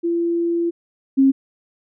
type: tone pair in turn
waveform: sine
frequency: 340 / 269.9 Hz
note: F4 / C#4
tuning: -46 / -46 cents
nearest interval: major third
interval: 400 cents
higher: first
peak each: -17 / -10 dBFS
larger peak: second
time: 0.03-0.71 / 1.17-1.32 s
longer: first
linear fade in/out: 20 ms
effects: none